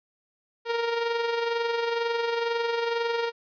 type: tone with amplitude modulation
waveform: sawtooth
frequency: 466.2 Hz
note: A#4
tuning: in tune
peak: -19 dBFS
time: 0.65-3.32 s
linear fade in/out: 50 ms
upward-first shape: sine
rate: 22.1 Hz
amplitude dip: 45%
effects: resampled to 11025 Hz